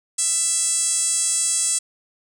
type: tone with band-pass filter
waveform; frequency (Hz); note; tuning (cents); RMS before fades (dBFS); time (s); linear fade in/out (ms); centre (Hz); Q
5% pulse; 663; E5; +10; -21; 0.18-1.79; 10; 8400; 5.4
effects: none